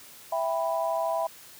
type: chord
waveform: sine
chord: E minor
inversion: none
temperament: just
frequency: 659.3 / 791.1 / 988.9 Hz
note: E5 / G5 / B5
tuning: 0 / +16 / +2 cents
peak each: -27 / -32 / -31 dBFS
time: 0.32-1.27 s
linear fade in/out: 5 ms
effects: white hiss -49 dBFS RMS until 1.59 s + high-pass 60 Hz 12 dB/octave